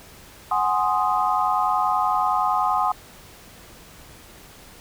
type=chord; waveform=sine; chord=Ab dominant seventh; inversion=third; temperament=equal; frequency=740 / 830.6 / 1046.5 / 1244.5 Hz; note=Gb5 / Ab5 / C6 / Eb6; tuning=0 / 0 / 0 / 0 cents; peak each=-24 dBFS; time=0.51-2.92 s; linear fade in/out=5 ms; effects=pink hiss -46 dBFS RMS until 4.8 s